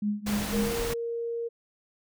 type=tone with tremolo; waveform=sine; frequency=207.7 Hz; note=G#3; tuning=in tune; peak=-23 dBFS; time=0.02-0.75 s; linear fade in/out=5 ms; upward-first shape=triangle; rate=3.9 Hz; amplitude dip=95%
type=noise; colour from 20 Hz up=pink; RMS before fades=-33 dBFS; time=0.26-0.94 s; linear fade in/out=10 ms
type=tone; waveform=sine; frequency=466.2 Hz; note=A#4; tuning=in tune; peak=-29 dBFS; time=0.52-1.49 s; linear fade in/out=20 ms
effects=none